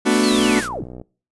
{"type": "chord", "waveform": "40% pulse", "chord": "B minor seventh", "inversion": "third", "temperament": "equal", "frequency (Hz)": [220, 246.9, 293.7, 370], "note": ["A3", "B3", "D4", "F#4"], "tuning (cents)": [0, 0, 0, 0], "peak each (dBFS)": -19, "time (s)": [0.05, 0.61], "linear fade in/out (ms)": 20}
{"type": "noise", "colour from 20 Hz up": "white", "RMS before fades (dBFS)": -28, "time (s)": [0.07, 0.69], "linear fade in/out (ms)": 50}
{"type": "linear sweep", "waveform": "sine", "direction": "down", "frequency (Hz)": [4535, 62.6], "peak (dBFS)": -25, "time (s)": [0.23, 0.84], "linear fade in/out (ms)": 5}
{"type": "click train", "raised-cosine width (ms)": 2, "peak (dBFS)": -22, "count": 44, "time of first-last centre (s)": [0.32, 1.015], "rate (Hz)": 61.9}
{"effects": ["noise-tail reverb RT60 0.4 s tail -23 dB re dry", "resampled to 24000 Hz"]}